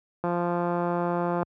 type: click train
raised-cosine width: 1 ms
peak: -14 dBFS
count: 208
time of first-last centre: 0.24-1.43 s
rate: 174 Hz
effects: high-pass 80 Hz 12 dB/octave